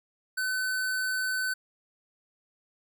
square tone, 1515 Hz, F#6, 40 cents sharp, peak -28 dBFS, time 0.37-1.54 s, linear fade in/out 10 ms, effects none

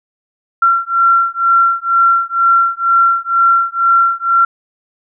sine beating tone pair, 1364 / 1366.1 Hz, F6 / F6, -41 / -39 cents, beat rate 2.1 Hz, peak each -12 dBFS, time 0.62-4.45 s, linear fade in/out 5 ms, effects none

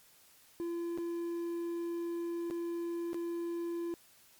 triangle tone with dropouts, 340.9 Hz, F4, 42 cents flat, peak -32 dBFS, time 0.6-3.94 s, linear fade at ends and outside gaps 0 ms, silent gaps 0.976-0.984 / 2.501-2.509 / 3.132-3.144 s, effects white hiss -62 dBFS RMS until 4.39 s + MP3 96 kbps

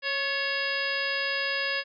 harmonic tone with a mistuned harmonic, 550 Hz, C#5, 14 cents flat, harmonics 1 / 2 / 3 / 4 / 5 / 6 / 7 / 8 / 9, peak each -35 / -39 / -30 / -36 / -33 / -38 / -42 / -41 / -35 dBFS, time 0.02-1.84 s, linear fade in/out 50 ms, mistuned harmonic 3, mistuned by +56 cents, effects none

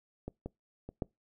clicks, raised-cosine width 2 ms, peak -25 / -25 / -29 / -19 dBFS, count 4, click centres 0.28 / 0.46 / 0.89 / 1.022 s, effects noise-tail reverb RT60 0.2 s tail -25 dB re dry

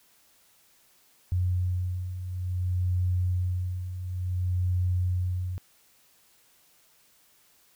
sine beating tone pair, 90.1 / 90.67 Hz, F#2 / F#2, -45 / -35 cents, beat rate 0.57 Hz, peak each -32 / -26 dBFS, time 1.32-5.58 s, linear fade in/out 0 ms, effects white hiss -62 dBFS RMS until 7.75 s

